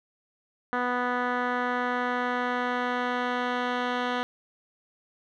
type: tone with low-pass filter sweep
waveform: 10% pulse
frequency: 246.9 Hz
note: B3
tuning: in tune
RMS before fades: -28 dBFS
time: 0.73-4.23 s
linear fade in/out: 0 ms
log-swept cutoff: 1700 to 2700 Hz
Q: 1.9
effects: none